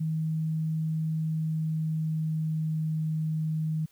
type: tone with pitch glide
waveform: sine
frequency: 158.5 to 157.13 Hz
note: D#3 to D#3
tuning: +32 to +17 cents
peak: -26 dBFS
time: 0-3.86 s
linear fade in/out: 10 ms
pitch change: -15 cents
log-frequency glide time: 1.14-3.01 s
effects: white hiss -64 dBFS RMS until 3.91 s